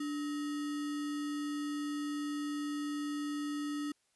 sine tone with sample-and-hold, 292.9 Hz, D4, 5 cents flat, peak -34 dBFS, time 0-3.92 s, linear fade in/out 5 ms, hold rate 1575 Hz, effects white hiss -75 dBFS RMS until 4.15 s + resampled to 24000 Hz

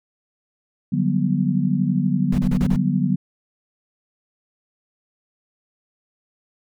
sine chord, G major seventh, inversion second, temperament just, 147 / 183.75 / 196 / 245 Hz, D3 / F#3 / G3 / B3, +2 / -12 / 0 / -14 cents, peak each -23 / -21 / -24 / -23 dBFS, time 0.92-3.16 s, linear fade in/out 10 ms
brown noise bursts, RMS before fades -24 dBFS, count 5, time 2.32-2.764 s, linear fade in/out 5 ms, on 64 ms, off 31 ms
effects none

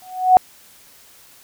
sine tone with exponential growth, 740 Hz, F#5, in tune, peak -3 dBFS, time 0.02-0.37 s, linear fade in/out 0 ms, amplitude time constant 75 ms, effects white hiss -48 dBFS RMS until 1.43 s

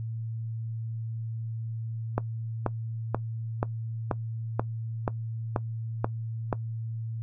click train, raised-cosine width 1 ms, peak -11 dBFS, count 10, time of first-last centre 2.18-6.528 s, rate 2.07 Hz, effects noise-tail reverb RT60 0.1 s tail -19 dB re dry + added 113 Hz sine -31 dBFS peak until 7.22 s

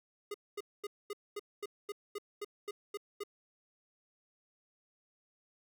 square tone bursts, 411.1 Hz, G#4, 18 cents flat, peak -38 dBFS, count 12, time 0.31-3.236 s, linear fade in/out 5 ms, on 33 ms, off 230 ms, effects none

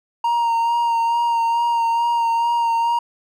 triangle tone with vibrato, 932.3 Hz, A#5, in tune, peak -14 dBFS, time 0.24-2.99 s, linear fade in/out 5 ms, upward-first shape sine, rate 2.3 Hz, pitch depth 22 cents each way, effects none

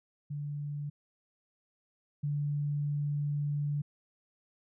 sine tone pair in turn, 145.7 / 145.7 Hz, D3 / D3, -13 / -13 cents, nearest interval unison, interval 0 cents, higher neither, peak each -34 / -29 dBFS, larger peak second, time 0.3-0.9 / 2.23-3.82 s, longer second, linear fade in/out 10 ms, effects none

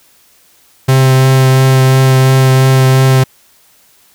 45% pulse tone with vibrato, 131.7 Hz, C3, 12 cents sharp, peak -5 dBFS, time 0.88-3.24 s, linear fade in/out 10 ms, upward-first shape triangle, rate 2.9 Hz, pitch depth 13 cents each way, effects white hiss -48 dBFS RMS until 4.14 s

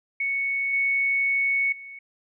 sine tone with level steps, 2217 Hz, C#7, in tune, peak -23 / -20 / -38 dBFS, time 0.2-1.99 s, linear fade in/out 5 ms, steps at 0.73 / 1.72 s, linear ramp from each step 5 ms, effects none

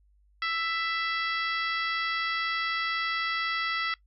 harmonic tone, 662 Hz, E5, 7 cents sharp, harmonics 2 / 3 / 4 / 5 / 6 / 7 / 8, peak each -31 / -31 / -39 / -37 / -43 / -40 / -45 dBFS, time 0.42-3.94 s, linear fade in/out 2 ms, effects noise-tail reverb RT60 0.1 s tail -20 dB re dry + added 50 Hz sine -60 dBFS peak until 4.06 s

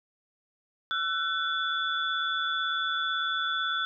sine tone cluster, 1342 / 1500 / 3452 Hz, E6 / F#6 / A7, +31 / +23 / -34 cents, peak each -31 dBFS, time 0.91-3.85 s, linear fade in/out 0 ms, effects none

